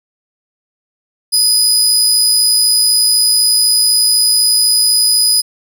25% pulse tone, 4978 Hz, D#8, in tune, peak -4 dBFS, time 1.32-5.42 s, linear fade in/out 20 ms, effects none

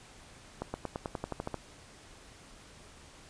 accelerating click train, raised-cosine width 1 ms, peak -20 dBFS, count 11, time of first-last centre 0.62-1.543 s, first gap 120 ms, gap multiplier 0.94, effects pink hiss -54 dBFS RMS until 3.29 s + resampled to 22050 Hz

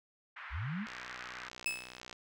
white band-pass noise, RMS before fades -47 dBFS, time 0.36-1.49 s, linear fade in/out 10 ms, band 1100 to 2000 Hz, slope 24 dB/octave
sine linear sweep, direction up, 51.1 to 233.1 Hz, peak -35 dBFS, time 0.5-0.87 s, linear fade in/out 50 ms
click train, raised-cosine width 0.2 ms, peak -28 dBFS, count 79, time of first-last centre 0.87-2.128 s, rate 62 Hz
40% pulse tone with exponential decay, 2600 Hz, E7, 24 cents flat, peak -28 dBFS, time 1.66-2 s, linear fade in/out 0 ms, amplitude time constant 72 ms
effects none

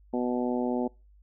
harmonic tone, 123.47 Hz, B2, in tune, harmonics 2 / 3 / 4 / 5 / 6 / 7, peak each -28 / -32 / -34 / -36 / -38 / -39 dBFS, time 0.13-0.88 s, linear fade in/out 10 ms, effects noise-tail reverb RT60 0.3 s tail -26 dB re dry + added 50 Hz sine -54 dBFS peak until 1.22 s

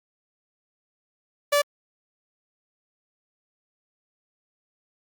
sawtooth tone, 579 Hz, D5, 25 cents flat, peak -14 dBFS, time 1.52-1.62 s, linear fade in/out 10 ms, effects Opus 48 kbps

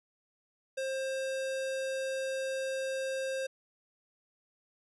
square tone, 531 Hz, C5, 25 cents sharp, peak -33 dBFS, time 0.77-3.47 s, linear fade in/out 10 ms, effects resampled to 24000 Hz

